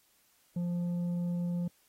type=tone with tanh clipping; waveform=sine; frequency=174.61 Hz; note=F3; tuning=in tune; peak=-31 dBFS; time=0.56-1.68 s; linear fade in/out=5 ms; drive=5 dB; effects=white hiss -68 dBFS RMS until 1.88 s + AAC 48 kbps